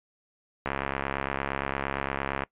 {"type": "click train", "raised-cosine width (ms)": 0.5, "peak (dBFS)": -13, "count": 123, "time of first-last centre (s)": [0.66, 2.436], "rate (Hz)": 68.7, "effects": ["noise-tail reverb RT60 0.1 s tail -23 dB re dry", "resampled to 8000 Hz"]}